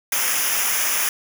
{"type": "noise with comb filter", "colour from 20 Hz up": "white", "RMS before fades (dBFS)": -21, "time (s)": [0.12, 1.09], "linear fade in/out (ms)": 2, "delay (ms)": 0.24, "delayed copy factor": -0.8, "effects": []}